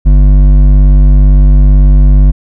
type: tone with hard clipping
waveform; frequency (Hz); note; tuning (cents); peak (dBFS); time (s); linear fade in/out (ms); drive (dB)
sine; 48.94; G1; -2; -3; 0.05-2.32; 20; 9
effects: none